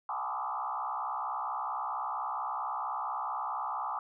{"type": "tone with frequency modulation", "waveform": "sine", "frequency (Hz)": 1016, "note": "B5", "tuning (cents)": 49, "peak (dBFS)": -32, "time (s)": [0.09, 3.99], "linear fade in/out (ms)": 2, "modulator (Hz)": 64.4, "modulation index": 3.9, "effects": []}